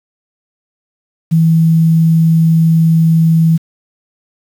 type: tone with quantisation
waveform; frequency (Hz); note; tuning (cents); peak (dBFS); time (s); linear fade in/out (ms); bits
sine; 163.1; E3; -18; -6; 1.31-3.58; 20; 6
effects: none